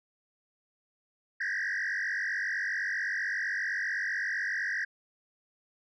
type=tone with frequency modulation; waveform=sine; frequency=1760 Hz; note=A6; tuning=in tune; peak=-27 dBFS; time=1.4-4.85 s; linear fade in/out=10 ms; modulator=47.8 Hz; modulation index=4; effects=tanh soft clip ceiling -28 dBFS